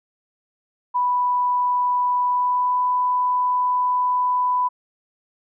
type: tone with pitch glide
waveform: sine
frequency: 987.8 to 995.2 Hz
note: B5 to B5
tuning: 0 to +13 cents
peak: -17 dBFS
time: 0.94-4.69 s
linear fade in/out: 20 ms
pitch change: +13 cents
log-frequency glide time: 2.28-2.8 s
effects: none